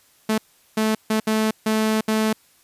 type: tone bursts at uneven times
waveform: sawtooth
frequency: 218 Hz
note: A3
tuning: 16 cents flat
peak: -14 dBFS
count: 6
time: 0.29-0.38 / 0.77-0.95 / 1.1-1.2 / 1.27-1.51 / 1.66-2.01 / 2.08-2.33 s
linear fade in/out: 5 ms
effects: white hiss -57 dBFS RMS until 2.63 s + resampled to 32000 Hz